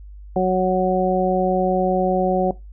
harmonic tone, 185 Hz, F#3, in tune, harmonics 1 / 2 / 3 / 4, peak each -21 / -21 / -21 / -21 dBFS, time 0.36-2.51 s, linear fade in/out 2 ms, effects noise-tail reverb RT60 0.2 s tail -19 dB re dry + added 50 Hz sine -36 dBFS peak until 2.72 s

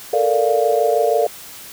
sine chord, Bb major seventh, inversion third, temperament equal, 440 / 466.2 / 587.3 / 698.5 Hz, A4 / Bb4 / D5 / F5, 0 / 0 / 0 / 0 cents, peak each -19 dBFS, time 0.13-1.27 s, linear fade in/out 5 ms, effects white hiss -37 dBFS RMS until 1.72 s

